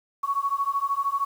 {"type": "beating tone pair", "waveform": "sine", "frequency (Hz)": [1108.7, 1121.7], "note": ["C#6", "C#6"], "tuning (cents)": [0, 20], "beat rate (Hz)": 13, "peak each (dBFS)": [-26, -26], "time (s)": [0.23, 1.25], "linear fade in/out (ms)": 10, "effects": ["8-bit"]}